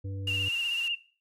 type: harmonic tone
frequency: 97.6 Hz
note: G2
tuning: 7 cents flat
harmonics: 1 / 3 / 5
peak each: -33 / -44 / -48 dBFS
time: 0.04-0.49 s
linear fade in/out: 10 ms
type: tone with vibrato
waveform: sine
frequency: 2782 Hz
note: F7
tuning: 7 cents flat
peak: -27 dBFS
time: 0.27-0.95 s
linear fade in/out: 5 ms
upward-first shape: sine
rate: 16 Hz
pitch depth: 45 cents each way
type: high-pass noise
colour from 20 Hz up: white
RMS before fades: -45 dBFS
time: 0.27-0.88 s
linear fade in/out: 2 ms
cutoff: 930 Hz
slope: 24 dB/octave
effects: noise-tail reverb RT60 0.4 s tail -17 dB re dry + low-pass 10000 Hz 12 dB/octave